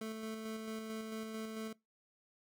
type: tone with tremolo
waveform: 25% pulse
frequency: 220.3 Hz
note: A3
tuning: 2 cents sharp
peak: -36 dBFS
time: 0.01-1.73 s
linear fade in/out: 5 ms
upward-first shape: square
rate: 4.5 Hz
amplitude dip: 30%
effects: noise-tail reverb RT60 0.2 s tail -22 dB re dry